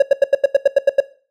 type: tone bursts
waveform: triangle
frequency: 554.4 Hz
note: C#5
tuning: in tune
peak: -4 dBFS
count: 10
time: 0-1.004 s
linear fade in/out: 5 ms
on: 23 ms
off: 86 ms
effects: noise-tail reverb RT60 0.4 s tail -18 dB re dry